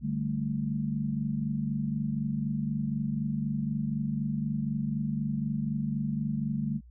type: chord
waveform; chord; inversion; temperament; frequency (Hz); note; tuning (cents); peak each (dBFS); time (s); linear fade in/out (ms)
sine; D suspended fourth; none; equal; 146.83 / 196 / 220; D3 / G3 / A3; 0 / 0 / 0; -32 / -34 / -31; 0.01-6.81; 50
effects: added 60 Hz sine -49 dBFS peak until 6.9 s